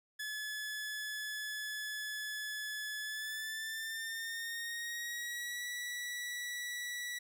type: tone with pitch glide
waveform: sawtooth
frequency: 1714 to 1946.3 Hz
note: A6 to B6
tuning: -46 to -26 cents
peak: -35 dBFS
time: 0.19-7.19 s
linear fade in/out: 10 ms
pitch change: +220 cents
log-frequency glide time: 3-5.66 s
effects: none